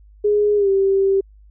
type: tone with pitch glide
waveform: sine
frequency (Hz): 415.3 to 389.7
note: G#4 to G4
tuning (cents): 0 to -10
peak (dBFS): -13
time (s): 0.24-1.21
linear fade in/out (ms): 10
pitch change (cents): -110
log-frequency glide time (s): 0.56-0.69
effects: added 51 Hz sine -44 dBFS peak until 1.5 s